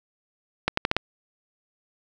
accelerating click train, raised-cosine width 0.3 ms, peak -5 dBFS, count 5, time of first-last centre 0.68-0.966 s, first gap 94 ms, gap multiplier 0.82, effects none

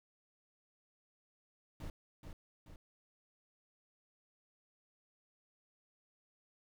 brown noise with echo, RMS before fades -44 dBFS, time 1.8-1.9 s, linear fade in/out 2 ms, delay 430 ms, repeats 2, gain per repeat -5 dB, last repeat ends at 2.76 s, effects none

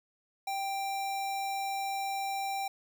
sine tone with sample-and-hold, 784 Hz, G5, in tune, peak -31 dBFS, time 0.47-2.68 s, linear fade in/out 5 ms, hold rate 3150 Hz, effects none

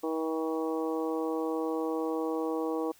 harmonic tone, 160 Hz, D#3, 49 cents sharp, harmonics 2 / 3 / 4 / 5 / 6 / 7, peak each -32 / -32 / -42 / -40 / -43 / -42 dBFS, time 0.03-2.92 s, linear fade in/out 10 ms, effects white hiss -60 dBFS RMS until 2.99 s

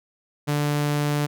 sawtooth tone, 146.83 Hz, D3, in tune, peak -17 dBFS, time 0.47-1.27 s, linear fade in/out 20 ms, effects none

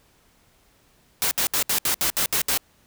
white noise bursts, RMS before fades -22 dBFS, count 9, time 1.22-2.575 s, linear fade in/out 0 ms, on 91 ms, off 67 ms, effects pink hiss -60 dBFS RMS until 2.86 s

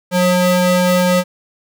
45% pulse ring-modulated tone, 360.5 Hz, F#4, 45 cents flat, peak -8 dBFS, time 0.11-1.24 s, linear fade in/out 50 ms, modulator 178 Hz, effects none

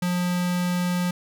square tone with notch filter, 178.1 Hz, F3, 34 cents sharp, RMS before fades -24 dBFS, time 0.02-1.11 s, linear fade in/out 5 ms, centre 400 Hz, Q 1, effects none

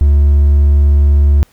triangle tone with hard clipping, 72 Hz, D2, 34 cents flat, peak -6 dBFS, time 0.01-1.43 s, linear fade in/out 0 ms, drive 5 dB, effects pink hiss -51 dBFS RMS until 1.52 s

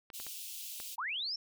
clicks, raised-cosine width 0.3 ms, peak -30 dBFS, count 4, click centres 0.102 / 0.2 / 0.267 / 0.801 s
white high-pass noise, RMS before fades -44 dBFS, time 0.13-0.96 s, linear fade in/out 20 ms, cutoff 2600 Hz, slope 48 dB/octave
sine linear sweep, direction up, 829 to 5500 Hz, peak -34 dBFS, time 0.98-1.36 s, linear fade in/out 5 ms
effects none

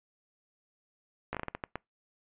slowing click train, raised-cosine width 0.5 ms, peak -19 dBFS, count 9, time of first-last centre 1.33-1.756 s, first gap 16 ms, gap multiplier 1.33, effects noise-tail reverb RT60 0.2 s tail -26 dB re dry + resampled to 8000 Hz

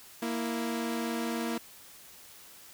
sawtooth tone pair together, 233.1 / 329.7 Hz, A#3 / E4, 0 / 0 cents, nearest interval tritone, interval 600 cents, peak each -28 / -32 dBFS, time 0.22-1.58 s, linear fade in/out 5 ms, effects white hiss -52 dBFS RMS until 2.73 s

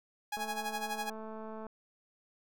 sawtooth tone with tremolo, 830.6 Hz, G#5, in tune, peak -29 dBFS, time 0.32-1.1 s, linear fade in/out 5 ms, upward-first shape sine, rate 12 Hz, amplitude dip 75%
click train, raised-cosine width 1 ms, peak -32 dBFS, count 285, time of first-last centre 0.37-1.667 s, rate 219 Hz
effects none

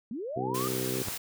sine linear sweep, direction up, 201.7 to 1244.5 Hz, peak -33 dBFS, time 0.11-0.68 s, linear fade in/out 2 ms
harmonic tone, 63.9 Hz, C2, 40 cents flat, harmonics 2 / 3 / 4 / 5 / 6 / 7 / 8, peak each -37 / -42 / -38 / -39 / -34 / -40 / -42 dBFS, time 0.36-1.03 s, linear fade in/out 5 ms
white noise, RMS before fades -36 dBFS, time 0.54-1.18 s, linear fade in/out 10 ms
sawtooth tone with exponential growth, 100.7 Hz, G2, 47 cents sharp, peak -27 dBFS, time 1.01-1.09 s, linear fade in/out 5 ms, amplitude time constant 16 ms
effects none

